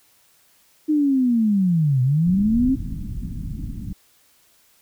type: linear two-way sweep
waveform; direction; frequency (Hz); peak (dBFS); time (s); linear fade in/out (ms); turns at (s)
sine; down then up; 311.1 to 123.47 to 272.3; -15; 0.88-2.76; 20; 2.02
type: low-pass noise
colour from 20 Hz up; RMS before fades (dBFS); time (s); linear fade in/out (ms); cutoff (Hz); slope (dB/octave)
pink; -29; 2.26-3.93; 2; 270; 48
effects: white hiss -58 dBFS RMS until 4.81 s